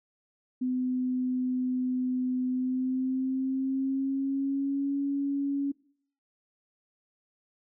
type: tone with pitch glide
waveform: sine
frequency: 253.7 to 279.9 Hz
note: B3 to C#4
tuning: +47 to +17 cents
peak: -26 dBFS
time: 0.61-5.72 s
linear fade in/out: 10 ms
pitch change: +170 cents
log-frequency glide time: 2.47-4.97 s
effects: noise-tail reverb RT60 0.6 s tail -23 dB re dry